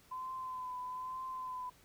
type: tone with vibrato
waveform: sine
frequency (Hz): 1019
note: C6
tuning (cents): -46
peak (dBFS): -39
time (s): 0.11-1.7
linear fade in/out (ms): 10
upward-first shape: triangle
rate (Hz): 1.1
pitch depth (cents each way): 37
effects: pink hiss -64 dBFS RMS until 1.84 s